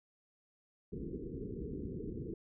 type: low-pass noise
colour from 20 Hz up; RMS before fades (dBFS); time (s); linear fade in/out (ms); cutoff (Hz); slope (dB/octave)
white; -42; 0.92-2.34; 5; 450; 96
effects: none